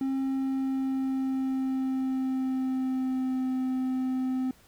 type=tone with pitch glide; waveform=triangle; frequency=267.8 to 258.4 Hz; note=C4 to C4; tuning=+40 to -21 cents; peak=-24 dBFS; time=0.01-4.51 s; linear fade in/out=2 ms; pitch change=-61 cents; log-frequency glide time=0.19-3.51 s; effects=pink hiss -59 dBFS RMS until 4.67 s